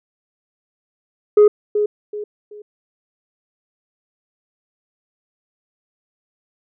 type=tone with echo; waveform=sine; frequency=417.9 Hz; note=G#4; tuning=11 cents sharp; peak=-4 dBFS; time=1.37-1.48 s; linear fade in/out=5 ms; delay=380 ms; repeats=3; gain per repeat=-10 dB; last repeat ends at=2.62 s; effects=tanh soft clip ceiling -5 dBFS